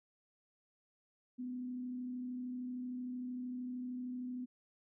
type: tone with frequency modulation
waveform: sine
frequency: 250 Hz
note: B3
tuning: 21 cents sharp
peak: -39 dBFS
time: 1.38-4.46 s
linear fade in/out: 20 ms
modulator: 33.1 Hz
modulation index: 0.21
effects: none